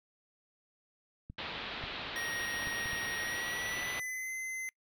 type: clicks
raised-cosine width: 5 ms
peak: -32 dBFS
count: 5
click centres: 1.3 / 1.839 / 2.672 / 2.858 / 2.932 s
type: low-pass noise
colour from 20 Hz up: white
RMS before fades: -41 dBFS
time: 1.38-4 s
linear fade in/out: 5 ms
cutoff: 4000 Hz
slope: 48 dB/octave
type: tone with pitch glide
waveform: square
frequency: 1875 to 2057 Hz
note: A#6 to C7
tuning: +10 to -30 cents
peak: -37 dBFS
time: 2.16-4.69 s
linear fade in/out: 0 ms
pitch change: +160 cents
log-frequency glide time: 3.18-4.31 s
effects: noise-tail reverb RT60 0.1 s tail -25 dB re dry